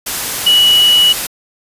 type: tone in noise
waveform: sine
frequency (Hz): 2936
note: F#7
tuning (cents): -14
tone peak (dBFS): -6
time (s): 0.46-1.13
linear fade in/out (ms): 10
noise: white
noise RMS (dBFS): -19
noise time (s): 0.06-1.27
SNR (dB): +10
effects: resampled to 32000 Hz